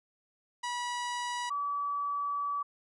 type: tone pair in turn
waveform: sawtooth / sine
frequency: 972 / 1147.5 Hz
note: B5 / D6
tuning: -28 / -40 cents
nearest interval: minor third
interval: 288 cents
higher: second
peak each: -29 / -30 dBFS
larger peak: first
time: 0.63-1.5 / 1.5-2.63 s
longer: second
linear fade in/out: 10 ms
effects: resampled to 22050 Hz